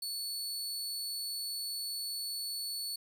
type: tone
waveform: sawtooth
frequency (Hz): 4435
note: C#8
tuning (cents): 0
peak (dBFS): -33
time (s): 0.02-2.96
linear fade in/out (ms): 5
effects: none